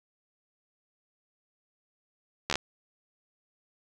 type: slowing click train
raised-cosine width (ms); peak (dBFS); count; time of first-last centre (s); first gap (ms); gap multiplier
0.2; -10; 5; 2.5-2.556; 13; 1.05
effects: none